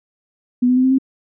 sine tone with pitch steps, 246.9 / 251.5 / 256.2 / 261 / 265.8 Hz, B3 / B3 / C4 / C4 / C4, 0 / +32 / -36 / -4 / +27 cents, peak -11 dBFS, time 0.62-0.985 s, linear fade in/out 10 ms, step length 73 ms, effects none

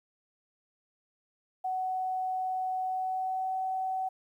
sine tone with pitch glide, 747 to 755.2 Hz, F#5 to F#5, +16 to +35 cents, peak -29 dBFS, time 1.64-4.09 s, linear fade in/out 10 ms, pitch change +19 cents, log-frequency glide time 2.82-3.54 s, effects 11-bit

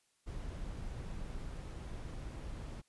brown noise, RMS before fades -43 dBFS, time 0.26-2.82 s, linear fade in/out 20 ms, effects white hiss -75 dBFS RMS until 2.88 s + resampled to 24000 Hz

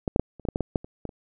clicks, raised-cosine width 2 ms, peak -12 / -7 / -6 / -30 / -18 / -12 / -12 / -12 / -9 / -27 / -18 / -29 dBFS, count 12, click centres 0.078 / 0.161 / 0.196 / 0.397 / 0.452 / 0.487 / 0.559 / 0.607 / 0.758 / 0.845 / 1.053 / 1.092 s, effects none

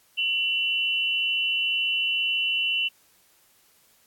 sine tone pair together, 2727 / 2969 Hz, F7 / F#7, -42 / +5 cents, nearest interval minor second, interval 147 cents, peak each -25 dBFS, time 0.17-2.89 s, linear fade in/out 20 ms, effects white hiss -61 dBFS RMS until 4.06 s + AAC 64 kbps

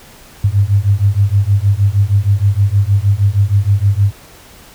sine beating tone pair, 97.3 / 103.7 Hz, G2 / G#2, -12 / -2 cents, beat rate 6.4 Hz, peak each -12 dBFS, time 0.44-4.12 s, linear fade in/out 5 ms, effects pink hiss -40 dBFS RMS until 4.74 s

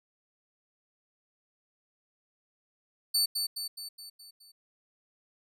sawtooth tone with echo, 4500 Hz, C#8, 25 cents sharp, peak -21 dBFS, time 3.14-3.26 s, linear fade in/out 10 ms, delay 210 ms, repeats 6, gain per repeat -5 dB, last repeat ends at 4.52 s, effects none

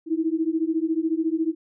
sine beating tone pair, 315.8 / 329.8 Hz, D#4 / E4, +26 / +1 cents, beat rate 14 Hz, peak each -24 dBFS, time 0.06-1.55 s, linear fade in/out 50 ms, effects none

